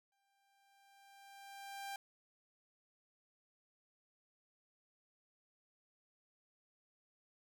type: tone with exponential growth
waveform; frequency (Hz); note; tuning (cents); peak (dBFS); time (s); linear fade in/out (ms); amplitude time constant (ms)
sawtooth; 792; G5; +18; -38; 0.12-1.96; 2; 400
effects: none